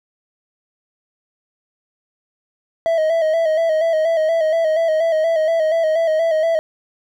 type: tone with vibrato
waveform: triangle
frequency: 644 Hz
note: E5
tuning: 41 cents flat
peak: -12 dBFS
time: 2.86-6.59 s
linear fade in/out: 0 ms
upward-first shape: square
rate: 4.2 Hz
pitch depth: 48 cents each way
effects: none